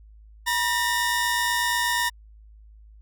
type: tone pair together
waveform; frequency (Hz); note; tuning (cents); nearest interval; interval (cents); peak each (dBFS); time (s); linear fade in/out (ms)
sawtooth; 964 / 1819.8; B5 / A#6; -42 / -42; major seventh; 1100; -21; 0.46-2.1; 20
effects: added 53 Hz sine -46 dBFS peak until 3.01 s